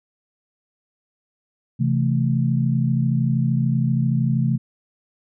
sine chord, A minor, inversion first, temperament just, 132 / 165 / 220 Hz, C3 / E3 / A3, +16 / +2 / 0 cents, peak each -19 / -23 / -23 dBFS, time 1.79-4.58 s, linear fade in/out 20 ms, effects none

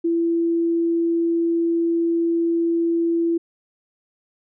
sine tone, 335.6 Hz, E4, 31 cents sharp, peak -17 dBFS, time 0.04-3.38 s, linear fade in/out 10 ms, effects none

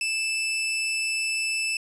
sawtooth tone with amplitude modulation, 2637 Hz, E7, in tune, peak -20 dBFS, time 0.01-1.77 s, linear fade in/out 2 ms, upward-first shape sine, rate 246 Hz, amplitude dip 25%, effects resampled to 24000 Hz

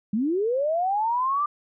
sine linear sweep, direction up, 196 to 1200 Hz, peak -21 dBFS, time 0.13-1.46 s, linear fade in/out 5 ms, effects none

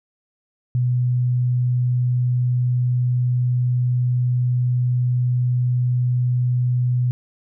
sine tone, 124 Hz, B2, 7 cents sharp, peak -16 dBFS, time 0.75-7.11 s, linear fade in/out 0 ms, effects none

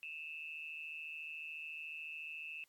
sine tone with amplitude modulation, 2637 Hz, E7, in tune, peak -40 dBFS, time 0.03-2.64 s, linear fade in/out 0 ms, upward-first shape sine, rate 154 Hz, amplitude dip 80%, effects white hiss -75 dBFS RMS until 2.68 s + AAC 64 kbps

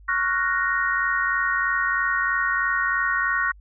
sine chord, Gb major seventh, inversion second, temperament equal, 1108.7 / 1396.9 / 1480 / 1864.7 Hz, Db6 / F6 / Gb6 / Bb6, 0 / 0 / 0 / 0 cents, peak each -26 / -29 / -25 / -24 dBFS, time 0.08-3.52 s, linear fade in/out 10 ms, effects added 50 Hz sine -45 dBFS peak until 3.6 s

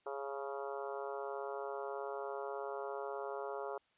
harmonic tone with a mistuned harmonic, 138.3 Hz, C#3, 4 cents flat, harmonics 3 / 4 / 5 / 6 / 7 / 8 / 9 / 10, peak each -43 / -45 / -47 / -49 / -50 / -51 / -52 / -53 dBFS, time 0.06-3.78 s, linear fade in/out 5 ms, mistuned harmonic 6, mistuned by +35 cents, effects white hiss -74 dBFS RMS until 3.97 s + resampled to 8000 Hz

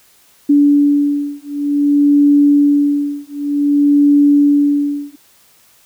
sine beating tone pair, 287.9 / 288.44 Hz, D4 / D4, -34 / -31 cents, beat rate 0.54 Hz, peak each -12 dBFS, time 0.49-5.16 s, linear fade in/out 10 ms, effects white hiss -50 dBFS RMS until 5.85 s

